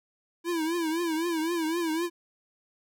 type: tone with vibrato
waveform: square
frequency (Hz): 330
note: E4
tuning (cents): +2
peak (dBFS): -27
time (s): 0.44-2.1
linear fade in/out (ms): 50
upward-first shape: triangle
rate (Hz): 3.9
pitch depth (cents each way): 120
effects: none